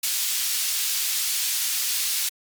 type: high-pass noise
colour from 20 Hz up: pink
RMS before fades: -25 dBFS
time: 0.03-2.29 s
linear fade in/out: 5 ms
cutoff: 3800 Hz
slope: 12 dB/octave
effects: Opus 48 kbps